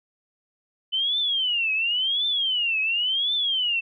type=tone with vibrato; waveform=sine; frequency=3013 Hz; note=F#7; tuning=31 cents sharp; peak=-21 dBFS; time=0.92-3.81 s; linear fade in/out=20 ms; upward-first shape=triangle; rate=0.93 Hz; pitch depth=300 cents each way; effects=none